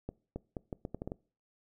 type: accelerating click train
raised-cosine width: 2 ms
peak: -24 dBFS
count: 9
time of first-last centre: 0.09-1.119 s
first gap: 270 ms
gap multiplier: 0.77
effects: noise-tail reverb RT60 0.4 s tail -23 dB re dry